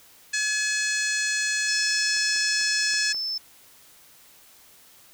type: harmonic tone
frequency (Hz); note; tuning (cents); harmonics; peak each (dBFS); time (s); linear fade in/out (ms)
850; G#5; +40; 2 / 3 / 4 / 5 / 6 / 7 / 8 / 9 / 10; -26 / -31 / -38 / -32 / -36 / -34 / -33 / -36 / -38; 0.33-3.13; 10
type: tone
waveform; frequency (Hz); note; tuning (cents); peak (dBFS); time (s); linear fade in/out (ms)
sine; 5274; E8; 0; -26; 1.68-3.38; 5
type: clicks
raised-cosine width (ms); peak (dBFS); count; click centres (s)
0.5; -31; 5; 2.165 / 2.361 / 2.613 / 2.938 / 3.146
effects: white hiss -53 dBFS RMS until 5.13 s